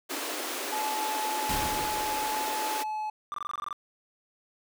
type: high-pass noise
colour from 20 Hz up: pink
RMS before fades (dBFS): -34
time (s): 0.09-2.84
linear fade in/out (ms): 20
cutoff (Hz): 260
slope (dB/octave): 96
type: tone with vibrato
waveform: triangle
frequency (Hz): 859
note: A5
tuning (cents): -42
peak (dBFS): -28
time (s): 0.72-3.1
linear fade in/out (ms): 5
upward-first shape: sine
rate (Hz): 0.68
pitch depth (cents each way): 9
type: noise with exponential decay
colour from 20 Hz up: pink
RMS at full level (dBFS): -30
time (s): 1.49-2.92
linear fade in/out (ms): 5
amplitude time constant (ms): 310
type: tone bursts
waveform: triangle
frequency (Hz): 1185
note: D6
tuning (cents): +15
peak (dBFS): -29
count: 10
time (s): 3.32-3.728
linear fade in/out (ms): 0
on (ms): 21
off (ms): 22
effects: none